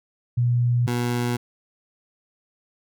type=tone pair in turn; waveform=sine / 20% pulse; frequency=121.1 / 121.1 Hz; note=B2 / B2; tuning=-34 / -34 cents; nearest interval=unison; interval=0 cents; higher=neither; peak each=-17 dBFS; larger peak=neither; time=0.37-0.87 / 0.87-1.37 s; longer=neither; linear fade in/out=10 ms; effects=none